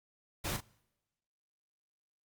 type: noise with echo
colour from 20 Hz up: pink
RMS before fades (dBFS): -36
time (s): 0.44-0.57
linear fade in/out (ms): 10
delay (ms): 38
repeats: 1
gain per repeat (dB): -8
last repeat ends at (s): 0.608
effects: noise-tail reverb RT60 1.0 s tail -25 dB re dry + Opus 48 kbps